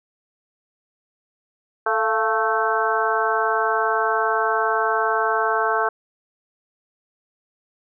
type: harmonic tone with a mistuned harmonic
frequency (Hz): 220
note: A3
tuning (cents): 0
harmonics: 2 / 3 / 4 / 5 / 6 / 7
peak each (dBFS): -25 / -25 / -25 / -25 / -25 / -25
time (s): 1.86-5.89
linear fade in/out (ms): 5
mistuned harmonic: 3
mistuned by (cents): +58
effects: none